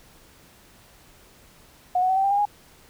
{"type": "tone with pitch steps", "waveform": "sine", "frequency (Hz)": [726, 741.7, 757.7, 774.1, 790.8, 807.9, 825.3], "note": ["F#5", "F#5", "F#5", "G5", "G5", "G#5", "G#5"], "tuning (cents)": [-33, 4, 41, -22, 15, -48, -11], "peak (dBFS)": -18, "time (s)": [1.95, 2.454], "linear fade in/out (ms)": 5, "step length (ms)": 72, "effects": ["pink hiss -53 dBFS RMS until 2.89 s"]}